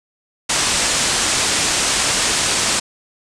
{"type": "low-pass noise", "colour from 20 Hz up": "white", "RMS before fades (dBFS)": -18, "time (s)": [0.49, 2.8], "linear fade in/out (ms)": 10, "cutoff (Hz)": 9000, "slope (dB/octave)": 48, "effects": []}